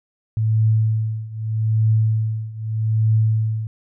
sine tone with tremolo, 110 Hz, A2, in tune, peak -12 dBFS, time 0.37-3.67 s, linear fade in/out 0 ms, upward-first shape triangle, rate 0.81 Hz, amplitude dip 90%, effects none

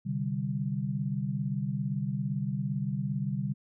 sine chord, C suspended second, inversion none, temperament equal with one note detuned, 130.81 / 148.45 / 196 Hz, C3 / D3 / G3, 0 / +19 / 0 cents, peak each -33 dBFS, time 0.05-3.54 s, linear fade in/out 20 ms, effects none

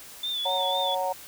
sine tone with vibrato, 3520 Hz, A7, in tune, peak -27 dBFS, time 0.23-0.95 s, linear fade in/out 5 ms, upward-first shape sine, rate 4 Hz, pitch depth 52 cents each way
sine chord, F# major, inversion second, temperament just, 555 / 740 / 925 Hz, C#5 / F#5 / A#5, +2 / 0 / -14 cents, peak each -29 dBFS, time 0.45-1.13 s, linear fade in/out 10 ms
effects tanh soft clip ceiling -13 dBFS + white hiss -45 dBFS RMS until 1.27 s

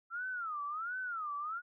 sine tone with vibrato, 1324 Hz, E6, 7 cents sharp, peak -36 dBFS, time 0.1-1.62 s, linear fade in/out 50 ms, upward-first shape sine, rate 1.4 Hz, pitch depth 240 cents each way, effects none

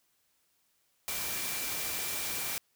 sine tone in noise, 2349 Hz, D7, in tune, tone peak -44 dBFS, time 1.08-2.58 s, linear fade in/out 0 ms, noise white, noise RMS -35 dBFS, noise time 1.08-2.58 s, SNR -12 dB, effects white hiss -73 dBFS RMS until 2.75 s

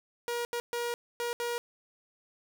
sawtooth tone bursts at uneven times, 476.4 Hz, A#4, 38 cents sharp, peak -27 dBFS, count 5, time 0.28-0.45 / 0.53-0.6 / 0.73-0.94 / 1.2-1.33 / 1.4-1.58 s, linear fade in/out 0 ms, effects none

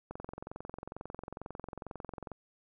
click train, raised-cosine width 1 ms, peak -27 dBFS, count 50, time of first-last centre 0.11-2.317 s, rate 22.2 Hz, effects none

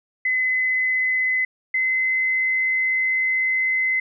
sine tone pair in turn, 2029 / 2049 Hz, B6 / C7, +46 / -37 cents, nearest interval unison, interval 17 cents, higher second, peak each -18 dBFS, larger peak neither, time 0.25-1.45 / 1.74-4 s, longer second, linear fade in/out 5 ms, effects none

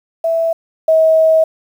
sine tone pair in turn, 659.3 / 640.2 Hz, E5 / D#5, 0 / +49 cents, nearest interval minor second, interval 51 cents, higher first, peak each -12 / -7 dBFS, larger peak second, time 0.24-0.53 / 0.88-1.44 s, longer second, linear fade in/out 5 ms, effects 7-bit

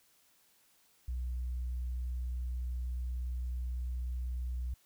sine tone, 61.74 Hz, B1, in tune, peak -32 dBFS, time 1.08-4.74 s, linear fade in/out 5 ms, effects tanh soft clip ceiling -31 dBFS + white hiss -68 dBFS RMS until 4.85 s

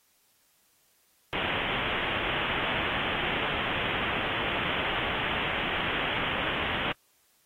white low-pass noise, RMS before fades -31 dBFS, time 1.33-6.92 s, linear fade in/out 0 ms, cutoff 3300 Hz, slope 96 dB/octave, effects white hiss -67 dBFS RMS until 7.45 s + AAC 48 kbps

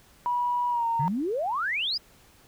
sine tone with pitch glide, 972 to 921.7 Hz, B5 to A#5, -28 to -20 cents, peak -23 dBFS, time 0.26-1.08 s, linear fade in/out 0 ms, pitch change -92 cents, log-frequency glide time 0.7-0.86 s
sine exponential sweep, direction up, 128.9 to 5200 Hz, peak -25 dBFS, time 0.99-1.98 s, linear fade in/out 10 ms
effects tanh soft clip ceiling -15 dBFS + pink hiss -57 dBFS RMS until 2.47 s

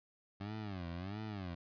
20% pulse tone with vibrato, 96.3 Hz, G2, 30 cents flat, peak -36 dBFS, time 0.4-1.55 s, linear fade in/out 10 ms, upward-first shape sine, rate 1.5 Hz, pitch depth 220 cents each way, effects resampled to 11025 Hz

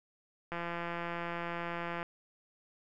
click train, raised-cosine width 0.5 ms, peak -23 dBFS, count 259, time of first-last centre 0.52-2.029 s, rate 171 Hz, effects none

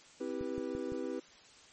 triangle chord, C major seventh, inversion none, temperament just, 261.6 / 327 / 392.4 / 490.5 Hz, C4 / E4 / G4 / B4, 0 / -14 / +2 / -12 cents, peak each -39 dBFS, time 0.2-1.2 s, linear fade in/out 10 ms
click train, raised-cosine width 3 ms, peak -30 dBFS, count 4, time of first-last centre 0.41-0.921 s, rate 5.87 Hz
effects white hiss -58 dBFS RMS until 1.72 s + MP3 32 kbps

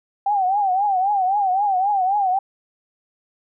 sine tone with vibrato, 780 Hz, G5, 9 cents flat, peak -16 dBFS, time 0.26-2.39 s, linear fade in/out 5 ms, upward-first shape triangle, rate 3.8 Hz, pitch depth 140 cents each way, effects none

